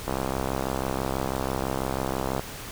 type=click train; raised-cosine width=1 ms; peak=-13 dBFS; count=154; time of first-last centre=0.08-2.395 s; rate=66.1 Hz; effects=pink hiss -38 dBFS RMS until 2.71 s